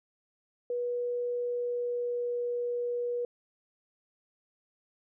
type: tone with pitch glide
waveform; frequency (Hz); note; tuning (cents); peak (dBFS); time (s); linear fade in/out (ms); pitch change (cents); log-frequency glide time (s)
sine; 485.8 to 483; B4 to B4; -29 to -39; -29; 0.7-3.25; 2; -10; 1.32-2.4
effects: none